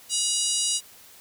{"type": "harmonic tone with a mistuned harmonic", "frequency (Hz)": 962, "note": "B5", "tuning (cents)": -46, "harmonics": [3, 4, 5, 6, 7, 8, 9, 10], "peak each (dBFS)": [-31, -31, -31, -31, -31, -31, -31, -31], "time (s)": [0.09, 0.81], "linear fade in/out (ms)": 50, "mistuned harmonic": 10, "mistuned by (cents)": 22, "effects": ["white hiss -50 dBFS RMS until 1.2 s"]}